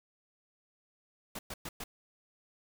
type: noise bursts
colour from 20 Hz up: pink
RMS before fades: -41 dBFS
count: 4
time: 1.35-1.84 s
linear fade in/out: 5 ms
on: 40 ms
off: 110 ms
effects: none